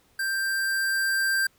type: tone with level ramp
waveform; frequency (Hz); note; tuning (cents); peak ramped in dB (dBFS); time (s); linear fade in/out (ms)
square; 1577; G6; +10; -26 to -22; 0.19-1.47; 5
effects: pink hiss -63 dBFS RMS until 1.58 s